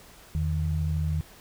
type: tone pair together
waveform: sine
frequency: 82 / 154.8 Hz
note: E2 / D#3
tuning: -9 / -9 cents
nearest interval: major seventh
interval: 1100 cents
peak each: -26 / -28 dBFS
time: 0.35-1.21 s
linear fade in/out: 0 ms
effects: pink hiss -51 dBFS RMS until 1.4 s